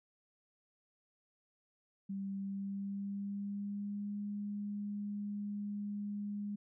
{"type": "tone with pitch glide", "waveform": "sine", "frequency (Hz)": [196, 205], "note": ["G3", "G#3"], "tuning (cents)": [0, -22], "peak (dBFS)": -37, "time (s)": [2.09, 6.56], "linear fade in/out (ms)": 10, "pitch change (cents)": 78, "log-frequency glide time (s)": [2.38, 4.18], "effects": []}